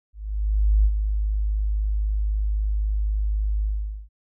sine tone with ADSR envelope, 51.91 Hz, G#1, in tune, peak -13 dBFS, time 0.13-4.09 s, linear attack 720 ms, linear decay 54 ms, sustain -7 dB, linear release 440 ms, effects none

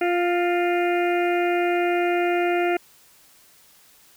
harmonic tone with a mistuned harmonic, 350 Hz, F4, 4 cents sharp, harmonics 1 / 2 / 4 / 5 / 6 / 7 / 8, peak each -21 / -24 / -31 / -36 / -32 / -33 / -39 dBFS, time 0.01-2.77 s, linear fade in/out 5 ms, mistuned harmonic 5, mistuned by +27 cents, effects white hiss -54 dBFS RMS until 4.16 s

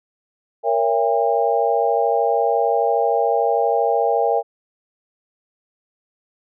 sine chord, A# diminished seventh, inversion none, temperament just, 466.2 / 559.4 / 671.3 / 805.5 Hz, A#4 / C#5 / E5 / G5, 0 / +16 / +31 / +47 cents, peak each -20 / -23 / -21 / -20 dBFS, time 0.63-4.43 s, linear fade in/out 50 ms, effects none

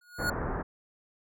square tone with exponential growth, 1445 Hz, F#6, 41 cents flat, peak -26 dBFS, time 0.01-0.3 s, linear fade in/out 5 ms, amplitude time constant 63 ms
pink low-pass noise, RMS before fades -33 dBFS, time 0.18-0.63 s, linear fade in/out 20 ms, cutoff 1700 Hz, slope 48 dB/octave
effects none

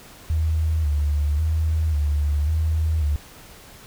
sine tone with vibrato, 76.3 Hz, D#2, 33 cents flat, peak -18 dBFS, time 0.3-3.16 s, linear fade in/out 0 ms, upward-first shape square, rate 0.92 Hz, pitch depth 66 cents each way, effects pink hiss -45 dBFS RMS until 3.86 s

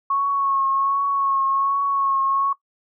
sine tone with vibrato, 1100 Hz, C#6, 14 cents flat, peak -18 dBFS, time 0.1-2.53 s, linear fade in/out 5 ms, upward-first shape triangle, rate 1.3 Hz, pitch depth 31 cents each way, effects noise-tail reverb RT60 0.1 s tail -18 dB re dry

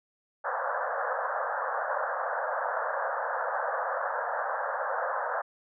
pink band-pass noise, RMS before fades -31 dBFS, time 0.44-5.42 s, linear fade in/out 10 ms, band 500 to 1700 Hz, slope 96 dB/octave, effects none

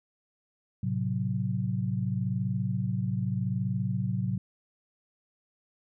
sine chord, F# diminished, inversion first, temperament equal, 110 / 130.81 / 185 Hz, A2 / C3 / F#3, 0 / 0 / 0 cents, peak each -31 dBFS, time 0.83-4.38 s, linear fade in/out 5 ms, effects none

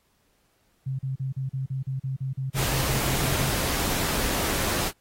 sine tone bursts, 133 Hz, C3, 29 cents sharp, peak -26 dBFS, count 16, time 0.86-3.51 s, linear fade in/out 10 ms, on 130 ms, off 38 ms
pink noise, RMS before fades -27 dBFS, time 2.54-4.92 s, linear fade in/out 50 ms
effects pink hiss -68 dBFS RMS until 5 s + AAC 48 kbps

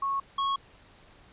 sine / square tone pair in turn, 1100 / 1100 Hz, C#6 / C#6, -14 / -14 cents, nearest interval unison, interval 0 cents, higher neither, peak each -26 dBFS, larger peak neither, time 0.02-0.2 / 0.38-0.56 s, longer neither, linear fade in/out 5 ms, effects pink hiss -56 dBFS RMS until 1.32 s + resampled to 8000 Hz

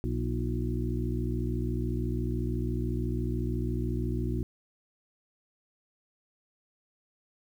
harmonic tone with a mistuned harmonic, 60 Hz, B1, 49 cents flat, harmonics 1 / 2 / 3 / 4 / 5 / 6, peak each -32 / -32 / -41 / -36 / -38 / -38 dBFS, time 0.04-4.43 s, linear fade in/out 0 ms, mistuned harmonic 5, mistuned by +79 cents, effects 10-bit

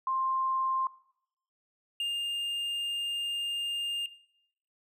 sine / triangle tone pair in turn, 1053 / 2811 Hz, C6 / F7, +11 / +11 cents, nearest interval octave + perfect fourth, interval 1700 cents, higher second, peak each -27 dBFS, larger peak neither, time 0.07-0.87 / 2-4.06 s, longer second, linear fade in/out 2 ms, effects noise-tail reverb RT60 0.7 s tail -19 dB re dry

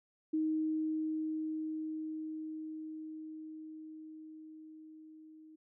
sine tone with level ramp, 313.3 Hz, D#4, 12 cents sharp, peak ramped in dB -29 to -53 dBFS, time 0.33-5.56 s, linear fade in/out 10 ms, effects none

